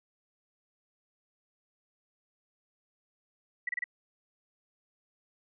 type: tone bursts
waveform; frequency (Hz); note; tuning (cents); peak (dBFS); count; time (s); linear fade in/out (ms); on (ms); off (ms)
sine; 1957; B6; -16; -29; 4; 3.67-3.841; 5; 21; 29
effects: none